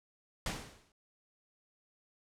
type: noise with exponential decay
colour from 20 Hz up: pink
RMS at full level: -34 dBFS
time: 0.46-0.92 s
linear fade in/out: 2 ms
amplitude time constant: 100 ms
effects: low-pass 9000 Hz 12 dB/octave